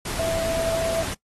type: tone in noise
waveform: sine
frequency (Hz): 659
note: E5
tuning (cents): -1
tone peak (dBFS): -22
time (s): 0.19-1.03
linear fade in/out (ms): 5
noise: pink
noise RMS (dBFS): -30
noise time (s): 0.05-1.14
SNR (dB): +5
effects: noise-tail reverb RT60 0.1 s tail -21 dB re dry + AAC 32 kbps